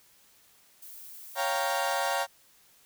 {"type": "noise", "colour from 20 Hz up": "violet", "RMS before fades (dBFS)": -46, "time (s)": [0.82, 2.16], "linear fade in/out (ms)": 5}
{"type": "chord", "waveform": "30% pulse", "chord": "G half-diminished seventh", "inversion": "second", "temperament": "equal", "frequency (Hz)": [554.4, 698.5, 784, 932.3], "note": ["Db5", "F5", "G5", "Bb5"], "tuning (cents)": [0, 0, 0, 0], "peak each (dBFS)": -30, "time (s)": [1.35, 2.27], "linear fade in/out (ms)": 50}
{"effects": ["white hiss -61 dBFS RMS until 2.85 s"]}